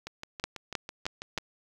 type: two click trains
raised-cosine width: 0.2 ms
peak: -21 / -12 dBFS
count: 9 / 4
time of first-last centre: 0.07-1.384 / 0.44-1.377 s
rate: 6.09 / 3.2 Hz
effects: 8-bit